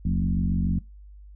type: tone with frequency modulation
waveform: sine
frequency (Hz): 124.5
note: B2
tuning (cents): +14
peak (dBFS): -21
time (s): 0.05-0.79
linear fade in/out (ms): 5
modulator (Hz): 46.8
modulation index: 2.2
effects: noise-tail reverb RT60 0.2 s tail -23 dB re dry + added 50 Hz sine -43 dBFS peak until 1.35 s